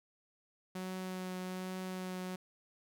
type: tone with vibrato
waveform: sawtooth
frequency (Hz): 185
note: F#3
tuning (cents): 0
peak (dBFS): -35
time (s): 0.75-2.36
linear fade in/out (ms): 5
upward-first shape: triangle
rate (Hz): 1.2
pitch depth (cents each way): 13
effects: none